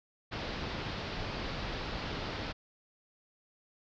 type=low-pass noise; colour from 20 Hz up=pink; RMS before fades=-38 dBFS; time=0.31-2.53 s; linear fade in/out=20 ms; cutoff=5000 Hz; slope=48 dB/octave; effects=none